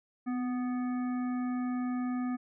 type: harmonic tone with a mistuned harmonic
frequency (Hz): 246.9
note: B3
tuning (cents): 0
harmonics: 1 / 3 / 5 / 7 / 9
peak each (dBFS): -30 / -44 / -45 / -52 / -55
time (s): 0.26-2.37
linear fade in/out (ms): 20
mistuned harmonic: 1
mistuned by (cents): +28
effects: none